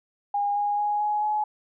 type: tone with pitch steps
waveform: sine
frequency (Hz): 814 / 822 / 830.1 / 838.3 / 846.6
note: G#5 / G#5 / G#5 / G#5 / G#5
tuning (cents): -35 / -18 / -1 / +16 / +33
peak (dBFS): -22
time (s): 0.34-1.44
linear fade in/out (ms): 5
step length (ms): 220
effects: none

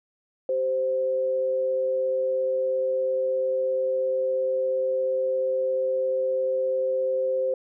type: tone pair together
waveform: sine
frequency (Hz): 387.1 / 521.4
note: G4 / C5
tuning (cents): -22 / -6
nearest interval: perfect fourth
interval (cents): 516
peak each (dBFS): -33 / -22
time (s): 0.49-7.54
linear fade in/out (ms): 2
effects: none

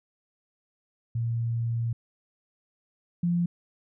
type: tone pair in turn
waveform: sine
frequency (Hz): 116.3 / 173.35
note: A#2 / F3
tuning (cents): -4 / -13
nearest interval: perfect fifth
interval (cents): 691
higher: second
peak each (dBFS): -25 / -22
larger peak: second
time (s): 1.15-1.93 / 3.23-3.46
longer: first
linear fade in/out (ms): 5
effects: none

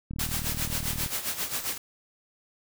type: click train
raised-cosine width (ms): 5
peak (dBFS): -23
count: 38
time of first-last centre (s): 0.11-1.061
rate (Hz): 38.9
type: noise with tremolo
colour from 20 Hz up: white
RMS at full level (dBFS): -29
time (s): 0.19-1.78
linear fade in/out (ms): 5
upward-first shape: sine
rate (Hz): 7.5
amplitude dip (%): 70
effects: none

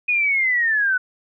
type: linear sweep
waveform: sine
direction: down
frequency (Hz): 2489 to 1473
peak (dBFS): -16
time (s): 0.08-0.98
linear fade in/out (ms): 10
effects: none

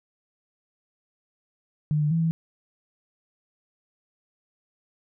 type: tone with pitch steps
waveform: sine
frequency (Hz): 151.2 / 149.3 / 164.7 / 163.4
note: D#3 / D3 / E3 / E3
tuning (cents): -49 / +29 / -1 / -15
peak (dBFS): -20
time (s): 1.91-2.31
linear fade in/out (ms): 0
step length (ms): 100
effects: none

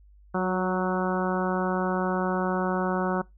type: harmonic tone with a mistuned harmonic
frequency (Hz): 185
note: F#3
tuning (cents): 0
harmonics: 1 / 2 / 3 / 4 / 5 / 6 / 7 / 8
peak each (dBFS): -27 / -30 / -32 / -33 / -34 / -35 / -35 / -36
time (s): 0.34-3.22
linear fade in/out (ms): 10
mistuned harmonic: 2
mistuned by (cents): -20
effects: noise-tail reverb RT60 0.2 s tail -23 dB re dry + added 50 Hz sine -51 dBFS peak until 3.37 s

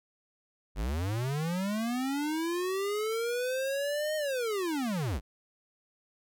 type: linear two-way sweep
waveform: square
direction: up then down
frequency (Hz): 43.65 to 622.3 to 43.65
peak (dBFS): -30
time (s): 0.75-5.21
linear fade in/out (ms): 50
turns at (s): 4.16
effects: none

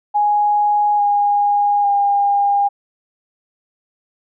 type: tone with pitch steps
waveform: sine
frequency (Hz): 830 / 818.6 / 807.3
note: G#5 / G#5 / G#5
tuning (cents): -1 / -25 / -49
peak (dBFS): -12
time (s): 0.14-2.69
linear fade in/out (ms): 20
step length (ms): 850
effects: none

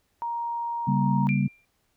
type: tone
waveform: sine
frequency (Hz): 938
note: A#5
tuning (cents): +11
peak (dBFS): -27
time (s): 0.22-1.27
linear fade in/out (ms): 0
type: chord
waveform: sine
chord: G diminished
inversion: second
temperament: equal with one note detuned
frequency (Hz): 138.59 / 196 / 236.9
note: Db3 / G3 / Bb3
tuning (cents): 0 / 0 / +28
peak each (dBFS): -24 / -24 / -28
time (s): 0.87-1.48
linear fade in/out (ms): 10
type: tone with exponential decay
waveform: sine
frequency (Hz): 2376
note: D7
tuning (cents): +20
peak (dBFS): -26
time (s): 1.29-1.65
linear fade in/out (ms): 0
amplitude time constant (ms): 78
effects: pink hiss -71 dBFS RMS until 1.96 s

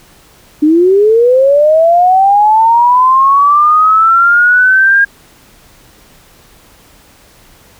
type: linear sweep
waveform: sine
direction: up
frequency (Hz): 293.7 to 1625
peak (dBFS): -4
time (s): 0.62-5.05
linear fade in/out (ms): 10
effects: pink hiss -43 dBFS RMS until 7.79 s

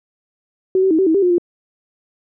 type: tone with pitch steps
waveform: sine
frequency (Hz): 376 / 381.9 / 318.1 / 382.3 / 320.4 / 396 / 357.8 / 348.7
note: F#4 / G4 / D#4 / G4 / E4 / G4 / F4 / F4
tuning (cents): +28 / -45 / +38 / -43 / -49 / +18 / +42 / -3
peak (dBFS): -11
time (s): 0.75-1.382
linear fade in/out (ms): 2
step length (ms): 79
effects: none

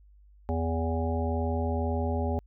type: harmonic tone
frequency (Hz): 82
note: E2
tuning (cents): -9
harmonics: 1 / 3 / 5 / 7 / 9 / 10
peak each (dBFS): -28 / -33 / -35 / -36 / -38 / -38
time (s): 0.49-2.39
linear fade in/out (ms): 0
effects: added 50 Hz sine -53 dBFS peak until 2.46 s

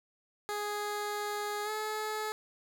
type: tone with pitch glide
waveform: 15% pulse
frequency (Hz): 415.3 to 429.7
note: G#4 to A4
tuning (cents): 0 to -41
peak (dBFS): -27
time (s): 0.49-2.32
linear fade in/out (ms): 0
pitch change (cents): +59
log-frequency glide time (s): 1.64-1.7
effects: none

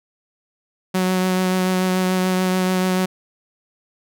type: tone with vibrato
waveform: sawtooth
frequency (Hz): 185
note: F#3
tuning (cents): 0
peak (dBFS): -13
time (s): 0.94-3.06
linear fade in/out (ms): 10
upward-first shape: triangle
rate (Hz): 6.9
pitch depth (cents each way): 16
effects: none

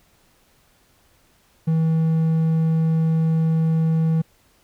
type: tone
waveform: triangle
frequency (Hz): 161.3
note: E3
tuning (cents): -37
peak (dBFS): -14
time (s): 1.67-4.22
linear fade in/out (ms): 10
effects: pink hiss -59 dBFS RMS until 4.63 s

